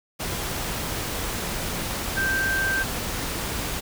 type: tone in noise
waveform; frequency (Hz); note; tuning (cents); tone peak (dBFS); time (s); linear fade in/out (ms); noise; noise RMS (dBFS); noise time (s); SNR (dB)
sine; 1568; G6; 0; -22; 2.16-2.84; 20; pink; -29; 0.19-3.81; +4
effects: none